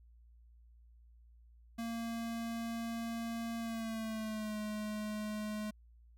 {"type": "tone with pitch glide", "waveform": "square", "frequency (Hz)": [230.3, 212.4], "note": ["A#3", "G#3"], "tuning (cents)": [-21, 39], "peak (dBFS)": -38, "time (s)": [1.78, 5.71], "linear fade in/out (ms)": 10, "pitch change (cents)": -140, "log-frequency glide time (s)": [3.58, 4.58], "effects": ["added 58 Hz sine -58 dBFS peak until 6.17 s"]}